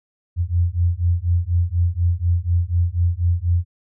sine beating tone pair, 85 / 89.1 Hz, F2 / F2, -46 / +35 cents, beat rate 4.1 Hz, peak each -19 dBFS, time 0.36-3.65 s, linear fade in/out 50 ms, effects none

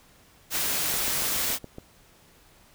white noise, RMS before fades -27 dBFS, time 0.5-1.59 s, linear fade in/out 50 ms
click train, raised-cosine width 2 ms, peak -25 dBFS, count 7, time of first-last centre 0.94-1.784 s, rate 7.11 Hz
effects pink hiss -57 dBFS RMS until 2.74 s

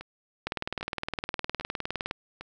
two click trains, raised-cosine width 0.3 ms, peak -24 / -14 dBFS, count 4 / 33, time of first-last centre 0.01-2.41 / 0.47-2.111 s, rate 1.25 / 19.5 Hz, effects none

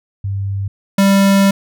sine / square tone pair in turn, 98.6 / 196.67 Hz, G2 / G3, +11 / +6 cents, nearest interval octave, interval 1195 cents, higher second, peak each -17 / -9 dBFS, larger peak second, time 0.24-0.68 / 0.98-1.51 s, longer second, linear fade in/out 5 ms, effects none

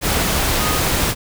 sine tone in noise, 1244.5 Hz, D#6, in tune, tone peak -24 dBFS, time 0.58-0.82 s, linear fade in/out 50 ms, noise pink, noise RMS -18 dBFS, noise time 0.01-1.15 s, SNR -9 dB, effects none

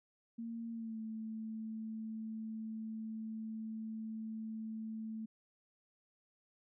sine tone with pitch glide, 230 to 220.5 Hz, A#3 to A3, -23 to +4 cents, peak -40 dBFS, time 0.38-5.26 s, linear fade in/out 10 ms, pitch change -73 cents, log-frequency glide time 0.72-0.99 s, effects none

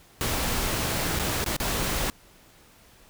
pink noise with dropouts, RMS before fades -27 dBFS, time 0.21-2.1 s, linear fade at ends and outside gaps 0 ms, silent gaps 1.19-1.196 / 1.442-1.462 / 1.565-1.601 s, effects pink hiss -55 dBFS RMS until 3.09 s

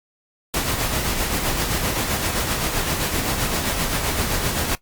pink noise with tremolo, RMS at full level -21 dBFS, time 0.54-4.75 s, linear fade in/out 0 ms, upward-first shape sine, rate 7.7 Hz, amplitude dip 40%, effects noise-tail reverb RT60 0.1 s tail -18 dB re dry + Opus 48 kbps

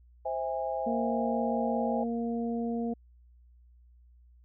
sine chord, C augmented, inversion none, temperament just, 523.3 / 654.1 / 817.6 Hz, C5 / E5 / G#5, 0 / -14 / -27 cents, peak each -34 dBFS, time 0.25-2.04 s, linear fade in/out 10 ms
harmonic tone, 233.1 Hz, A#3, in tune, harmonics 1 / 2 / 3, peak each -30 / -36 / -40 dBFS, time 0.86-2.94 s, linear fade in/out 10 ms
effects added 60 Hz sine -55 dBFS peak until 4.44 s

